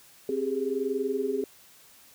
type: tone cluster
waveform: sine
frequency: 264 / 395.8 / 416.6 Hz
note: C4 / G4 / G#4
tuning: +16 / +17 / +5 cents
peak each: -33 / -30 / -29 dBFS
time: 0.29-1.44 s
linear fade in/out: 2 ms
effects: white hiss -55 dBFS RMS until 2.14 s